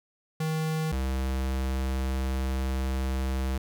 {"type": "tone pair in turn", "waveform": "square", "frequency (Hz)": [158, 65.71], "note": ["D#3", "C2"], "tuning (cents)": [27, 8], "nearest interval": "octave + minor third", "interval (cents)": 1519, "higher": "first", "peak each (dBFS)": -27, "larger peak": "neither", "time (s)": [[0.4, 0.92], [0.92, 3.58]], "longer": "second", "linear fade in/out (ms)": 5, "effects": []}